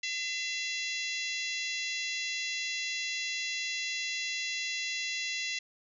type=harmonic tone with a mistuned harmonic; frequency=677 Hz; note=E5; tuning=46 cents sharp; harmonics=3 / 4 / 5 / 6 / 7 / 8 / 9 / 10; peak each=-37 / -37 / -41 / -40 / -44 / -47 / -44 / -46 dBFS; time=0.03-5.59 s; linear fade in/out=5 ms; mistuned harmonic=7; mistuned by=+26 cents; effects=none